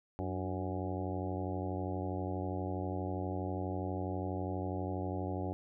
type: harmonic tone with a mistuned harmonic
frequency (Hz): 92.3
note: F#2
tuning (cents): -4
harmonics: 1 / 2 / 3 / 4 / 5 / 6 / 7 / 8 / 9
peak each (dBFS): -38 / -43 / -41 / -43 / -47 / -46 / -48 / -45 / -48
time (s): 0.19-5.53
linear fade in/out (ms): 0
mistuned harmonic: 3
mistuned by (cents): +77
effects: none